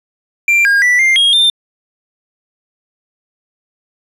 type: tone with pitch steps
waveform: triangle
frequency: 2366 / 1621 / 1967 / 2104 / 3267 / 3594 Hz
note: D7 / G#6 / B6 / C7 / G#7 / A7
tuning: +12 / -42 / -7 / +9 / -29 / +36 cents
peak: -6 dBFS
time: 0.48-1.5 s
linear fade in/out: 2 ms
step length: 170 ms
effects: resampled to 32000 Hz